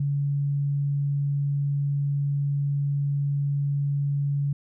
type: tone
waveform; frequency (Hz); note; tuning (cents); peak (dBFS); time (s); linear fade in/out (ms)
sine; 141.9; C#3; +41; -22; 0-4.53; 5
effects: none